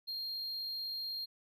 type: tone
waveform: triangle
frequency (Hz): 4216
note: C8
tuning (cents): +12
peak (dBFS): -36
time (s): 0.07-1.26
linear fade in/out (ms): 20
effects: none